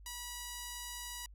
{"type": "tone", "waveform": "5% pulse", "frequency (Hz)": 971, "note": "B5", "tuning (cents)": -30, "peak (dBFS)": -30, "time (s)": [0.06, 1.26], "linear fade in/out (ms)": 2, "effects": ["added 50 Hz sine -52 dBFS peak until 1.34 s", "AAC 64 kbps"]}